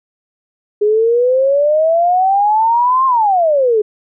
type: exponential two-way sweep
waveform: sine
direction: up then down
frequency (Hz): 411.5 to 1071 to 411.5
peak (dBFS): -9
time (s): 0.81-3.82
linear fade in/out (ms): 10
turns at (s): 3.06
effects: none